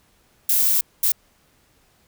violet noise bursts at uneven times, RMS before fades -18 dBFS, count 2, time 0.49-0.81 / 1.03-1.12 s, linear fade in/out 5 ms, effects pink hiss -60 dBFS RMS until 2.07 s

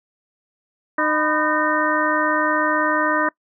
harmonic tone with a mistuned harmonic, 306 Hz, D#4, 29 cents flat, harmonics 1 / 2 / 3 / 4 / 5 / 6, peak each -24 / -24 / -24 / -24 / -24 / -24 dBFS, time 0.98-3.29 s, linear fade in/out 5 ms, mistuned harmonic 3, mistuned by +140 cents, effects noise-tail reverb RT60 0.1 s tail -23 dB re dry

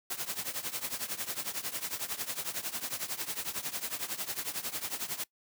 white noise with tremolo, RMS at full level -33 dBFS, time 0.1-5.24 s, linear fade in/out 5 ms, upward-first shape triangle, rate 11 Hz, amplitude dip 90%, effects noise-tail reverb RT60 0.1 s tail -22 dB re dry + high-pass 100 Hz 12 dB/octave

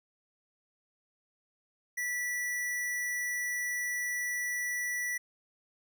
square tone, 1958 Hz, B6, 15 cents flat, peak -32 dBFS, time 1.97-5.18 s, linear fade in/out 10 ms, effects none

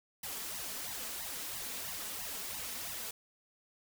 white noise with flanger, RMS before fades -41 dBFS, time 0.23-3.11 s, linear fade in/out 5 ms, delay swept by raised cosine 1 to 4.7 ms, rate 3 Hz, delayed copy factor +1, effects none

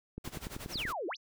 click train, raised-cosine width 3 ms, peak -27 dBFS, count 8, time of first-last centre 0.18-0.853 s, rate 10.4 Hz
pink noise with tremolo, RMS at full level -42 dBFS, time 0.24-0.93 s, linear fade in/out 10 ms, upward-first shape sine, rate 11 Hz, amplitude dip 85%
sine exponential two-way sweep, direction down then up, 6645 to 311.8 to 6645 Hz, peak -34 dBFS, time 0.71-1.17 s, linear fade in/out 50 ms, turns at 1.07 s
effects none

